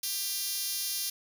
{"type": "tone with high-pass filter", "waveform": "5% pulse", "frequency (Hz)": 397.4, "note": "G4", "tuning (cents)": 24, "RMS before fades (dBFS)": -33, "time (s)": [0.03, 1.1], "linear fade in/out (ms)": 5, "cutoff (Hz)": 6800, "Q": 1.2, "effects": []}